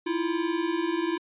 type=tone pair together; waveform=square; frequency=322 / 342.4 Hz; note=E4 / F4; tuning=-41 / -34 cents; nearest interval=minor second; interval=107 cents; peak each=-30 / -28 dBFS; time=0.06-1.18 s; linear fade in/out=10 ms; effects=resampled to 8000 Hz